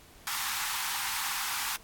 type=high-pass noise; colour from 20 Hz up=pink; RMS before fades=-33 dBFS; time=0.27-1.76 s; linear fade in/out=0 ms; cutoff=800 Hz; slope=96 dB/octave; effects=pink hiss -55 dBFS RMS until 1.83 s + AAC 64 kbps